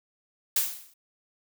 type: noise with exponential decay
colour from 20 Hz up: blue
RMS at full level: -21 dBFS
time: 0.56-0.94 s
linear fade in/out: 5 ms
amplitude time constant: 82 ms
effects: none